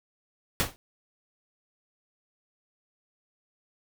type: noise with exponential decay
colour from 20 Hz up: pink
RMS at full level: -21 dBFS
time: 0.6-0.76 s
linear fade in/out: 0 ms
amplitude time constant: 34 ms
effects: none